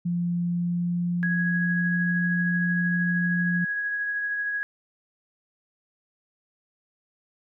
sine tone with pitch glide, 173.8 to 176.02 Hz, F3 to F3, -8 to +14 cents, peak -23 dBFS, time 0.05-3.65 s, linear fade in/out 10 ms, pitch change +22 cents, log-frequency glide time 0.42-2.1 s
sine tone with tremolo, 1661.2 Hz, G#6, in tune, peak -24 dBFS, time 1.23-4.63 s, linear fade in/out 0 ms, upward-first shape triangle, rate 13 Hz, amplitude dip 30%
effects none

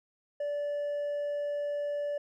sine tone with hard clipping, 581 Hz, D5, 19 cents flat, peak -31 dBFS, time 0.4-2.18 s, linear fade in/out 5 ms, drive 2 dB, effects none

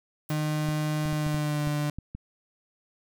violet noise with exponential decay, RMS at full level -39 dBFS, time 0.29-0.42 s, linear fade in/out 1 ms, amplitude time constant 28 ms
35% pulse tone with pitch glide, 152.6 to 148.08 Hz, D#3 to D3, -33 to +15 cents, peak -24 dBFS, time 0.3-1.9 s, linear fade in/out 2 ms, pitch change -52 cents, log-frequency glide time 1.1-1.65 s
clicks, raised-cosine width 5 ms, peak -24 dBFS, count 8, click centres 0.688 / 1.057 / 1.129 / 1.266 / 1.345 / 1.673 / 1.986 / 2.15 s
effects none

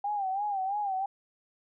sine tone with vibrato, 794 Hz, G5, 22 cents sharp, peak -28 dBFS, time 0.04-1.06 s, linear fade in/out 5 ms, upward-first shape sine, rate 3 Hz, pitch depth 94 cents each way, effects none

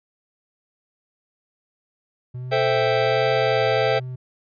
triangle tone with vibrato, 123.47 Hz, B2, in tune, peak -27 dBFS, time 2.34-4.16 s, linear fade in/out 10 ms, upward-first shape sine, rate 1.3 Hz, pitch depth 56 cents each way
square chord, A minor seventh, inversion none, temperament equal, 440 / 523.3 / 659.3 / 784 Hz, A4 / C5 / E5 / G5, 0 / 0 / 0 / 0 cents, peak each -24 / -23 / -24 / -26 dBFS, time 2.51-4 s, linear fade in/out 20 ms
effects resampled to 11025 Hz

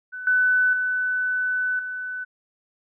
sine tone with level steps, 1500 Hz, F#6, 23 cents sharp, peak -31 / -16 / -21 / -28 dBFS, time 0.12-2.25 s, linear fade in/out 20 ms, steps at 0.27 / 0.73 / 1.79 s, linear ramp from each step 2 ms, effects none

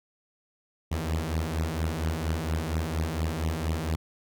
sawtooth beating tone pair, 77.78 / 82.08 Hz, D#2 / E2, 0 / -7 cents, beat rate 4.3 Hz, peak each -26 / -26 dBFS, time 0.91-3.96 s, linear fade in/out 10 ms, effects none

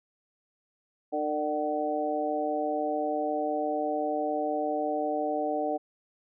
harmonic tone with a mistuned harmonic, 151 Hz, D3, 48 cents sharp, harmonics 2 / 3 / 4 / 5, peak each -33 / -34 / -31 / -31 dBFS, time 1.12-5.78 s, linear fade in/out 20 ms, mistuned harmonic 4, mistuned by -17 cents, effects none

